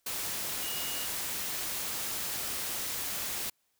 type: tone in noise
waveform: sine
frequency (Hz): 2874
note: F7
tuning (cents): +49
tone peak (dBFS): -41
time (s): 0.62-1.06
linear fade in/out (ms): 5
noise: white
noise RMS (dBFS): -35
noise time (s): 0.06-3.5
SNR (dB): -9
effects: white hiss -75 dBFS RMS until 3.79 s